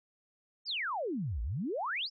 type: exponential two-way sweep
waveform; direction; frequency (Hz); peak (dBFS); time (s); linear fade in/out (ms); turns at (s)
sine; down then up; 5500 to 51.91 to 5500; -32; 0.65-2.1; 50; 1.42
effects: none